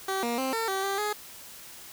15% pulse tone with pitch steps, 384.9 / 236.5 / 263.6 / 452.3 / 385.6 / 393.5 / 419.1 Hz, G4 / A#3 / C4 / A4 / G4 / G4 / G#4, -32 / +25 / +13 / +48 / -28 / +7 / +16 cents, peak -21 dBFS, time 0.08-1.13 s, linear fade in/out 5 ms, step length 150 ms, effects white hiss -46 dBFS RMS until 1.92 s

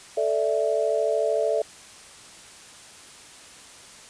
sine chord, A suspended fourth, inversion none, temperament just, 440 / 586.7 / 660 Hz, A4 / D5 / E5, 0 / -2 / +2 cents, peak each -25 dBFS, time 0.17-1.62 s, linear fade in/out 5 ms, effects white hiss -46 dBFS RMS until 4.09 s + resampled to 22050 Hz

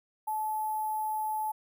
sine tone with sample-and-hold, 863 Hz, A5, 34 cents flat, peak -29 dBFS, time 0.27-1.52 s, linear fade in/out 10 ms, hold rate 11025 Hz, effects none

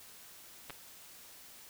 clicks, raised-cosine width 0.3 ms, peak -27 dBFS, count 2, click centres 0.698 / 0.705 s, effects white hiss -54 dBFS RMS until 1.69 s

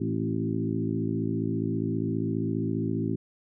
harmonic tone with a mistuned harmonic, 54.9 Hz, A1, 3 cents flat, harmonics 2 / 3 / 4 / 5 / 6 / 7, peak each -32 / -32 / -33 / -32 / -33 / -36 dBFS, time 0-3.16 s, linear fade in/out 10 ms, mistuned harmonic 5, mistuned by -35 cents, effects none

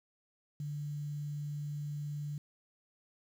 sine tone with quantisation, 146.83 Hz, D3, in tune, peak -36 dBFS, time 0.6-2.38 s, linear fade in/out 2 ms, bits 10, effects none

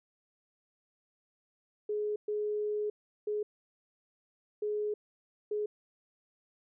sine tone bursts at uneven times, 420 Hz, G#4, 19 cents sharp, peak -30 dBFS, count 5, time 1.89-2.16 / 2.28-2.9 / 3.27-3.43 / 4.62-4.94 / 5.51-5.66 s, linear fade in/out 5 ms, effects none

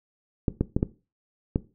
clicks, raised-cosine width 3 ms, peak -9 dBFS, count 5, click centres 0.482 / 0.61 / 0.765 / 0.829 / 1.559 s, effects noise-tail reverb RT60 0.3 s tail -17 dB re dry

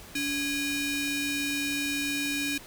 sawtooth ring-modulated tone, 1366 Hz, F6, 39 cents flat, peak -21 dBFS, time 0.15-2.58 s, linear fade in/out 5 ms, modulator 1080 Hz, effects pink hiss -47 dBFS RMS until 2.66 s

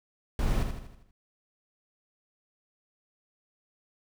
brown noise with echo, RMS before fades -26 dBFS, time 0.39-0.63 s, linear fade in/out 2 ms, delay 80 ms, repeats 6, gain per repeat -6 dB, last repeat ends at 1.11 s, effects none

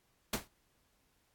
pink noise with exponential decay, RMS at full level -29 dBFS, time 0.33-0.48 s, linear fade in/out 5 ms, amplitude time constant 32 ms, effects pink hiss -74 dBFS RMS until 1.34 s + AAC 64 kbps

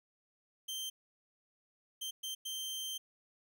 sawtooth tone bursts at uneven times, 3136 Hz, G7, in tune, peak -35 dBFS, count 4, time 0.68-0.9 / 2.01-2.11 / 2.23-2.35 / 2.45-2.98 s, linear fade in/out 10 ms, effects none

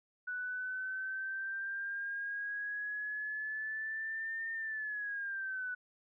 sine exponential two-way sweep, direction up then down, 1480 to 1817 to 1480 Hz, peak -36 dBFS, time 0.27-5.75 s, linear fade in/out 10 ms, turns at 4.53 s, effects none

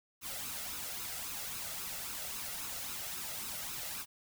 white noise with flanger, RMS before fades -41 dBFS, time 0.21-4.06 s, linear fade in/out 50 ms, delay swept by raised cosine 0.76 to 1.51 ms, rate 3.7 Hz, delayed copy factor +0.55, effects none

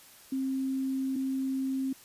sine tone pair in turn, 265.9 / 265.9 Hz, C4 / C4, +28 / +28 cents, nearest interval unison, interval 0 cents, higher neither, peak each -28 dBFS, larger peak neither, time 0.32-1.16 / 1.16-1.93 s, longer first, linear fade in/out 5 ms, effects white hiss -54 dBFS RMS until 2.04 s + resampled to 32000 Hz

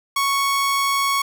sawtooth tone, 1108.7 Hz, C#6, in tune, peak -14 dBFS, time 0.16-1.22 s, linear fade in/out 5 ms, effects none

